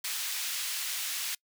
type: high-pass noise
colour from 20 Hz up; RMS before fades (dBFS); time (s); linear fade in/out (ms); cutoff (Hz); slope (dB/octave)
pink; -34; 0.04-1.35; 5; 2500; 12
effects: noise-tail reverb RT60 0.1 s tail -26 dB re dry